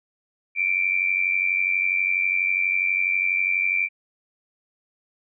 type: tone with amplitude modulation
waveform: sine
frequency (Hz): 2349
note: D7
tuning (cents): 0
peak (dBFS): -16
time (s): 0.55-3.89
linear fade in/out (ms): 50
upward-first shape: sine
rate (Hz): 92.2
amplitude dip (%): 75
effects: none